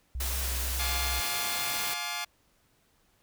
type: tone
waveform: sine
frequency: 63.8 Hz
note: C2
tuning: 43 cents flat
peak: -31 dBFS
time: 0.15-1.2 s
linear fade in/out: 0 ms
type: noise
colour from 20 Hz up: white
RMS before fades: -34 dBFS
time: 0.2-1.94 s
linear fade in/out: 5 ms
type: chord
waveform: 10% pulse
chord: D half-diminished seventh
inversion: first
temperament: just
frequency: 704.8 / 845.8 / 1057.2 / 1174.7 Hz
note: F5 / Ab5 / C6 / D6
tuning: +16 / +31 / +18 / 0 cents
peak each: -29 / -29 / -34 / -29 dBFS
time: 0.79-2.25 s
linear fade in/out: 10 ms
effects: pink hiss -68 dBFS RMS until 3.22 s